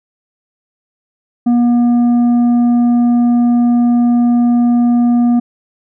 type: tone with tanh clipping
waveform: triangle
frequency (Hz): 240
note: B3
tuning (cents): -49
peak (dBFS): -9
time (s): 1.46-5.4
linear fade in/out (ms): 10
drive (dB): 10
effects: none